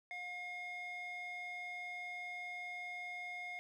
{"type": "tone with band-pass filter", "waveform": "square", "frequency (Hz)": 715, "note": "F5", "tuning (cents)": 41, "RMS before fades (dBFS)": -45, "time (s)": [0.11, 3.59], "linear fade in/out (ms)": 0, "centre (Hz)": 1800, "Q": 9.9, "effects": []}